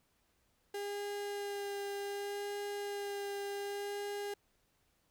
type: tone with vibrato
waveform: 35% pulse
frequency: 404.4 Hz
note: G#4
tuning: 46 cents flat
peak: -36 dBFS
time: 0.74-4.34 s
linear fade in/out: 5 ms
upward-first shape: sine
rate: 0.66 Hz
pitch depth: 13 cents each way
effects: pink hiss -75 dBFS RMS until 5.1 s